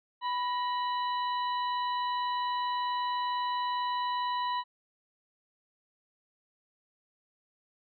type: harmonic tone with a mistuned harmonic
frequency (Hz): 987.8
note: B5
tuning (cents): 0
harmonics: 1 / 2 / 3 / 4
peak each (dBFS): -29 / -42 / -44 / -42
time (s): 0.21-4.64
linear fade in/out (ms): 50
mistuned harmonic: 2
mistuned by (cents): -79
effects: none